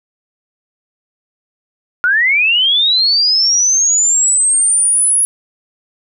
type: linear sweep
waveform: sine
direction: up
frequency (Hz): 1400 to 10560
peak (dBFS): -9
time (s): 2.04-5.25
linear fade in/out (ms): 0
effects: none